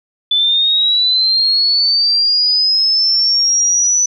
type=linear sweep; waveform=sine; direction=up; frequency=3483 to 5990 Hz; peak=-10 dBFS; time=0.31-4.06 s; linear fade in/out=5 ms; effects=none